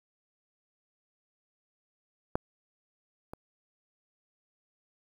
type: clicks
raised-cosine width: 1 ms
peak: -13 / -26 dBFS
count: 2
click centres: 2.355 / 3.335 s
effects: 8-bit